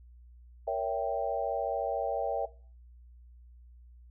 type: chord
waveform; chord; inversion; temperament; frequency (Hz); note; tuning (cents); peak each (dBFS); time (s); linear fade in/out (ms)
sine; A# diminished seventh; none; equal with one note detuned; 466.2 / 560.2 / 659.3 / 784; A#4 / C#5 / E5 / G5; 0 / +18 / 0 / 0; -36 / -34 / -32 / -34; 0.67-2.46; 10
effects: noise-tail reverb RT60 0.4 s tail -18 dB re dry + added 60 Hz sine -51 dBFS peak until 4.1 s